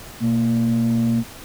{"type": "tone pair together", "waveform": "sine", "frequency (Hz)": [122.1, 230.5], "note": ["B2", "A#3"], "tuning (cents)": [-19, -19], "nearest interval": "major seventh", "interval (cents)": 1100, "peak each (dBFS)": [-20, -15], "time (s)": [0.2, 1.24], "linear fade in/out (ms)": 50, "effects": ["tanh soft clip ceiling -13 dBFS", "pink hiss -39 dBFS RMS until 1.44 s"]}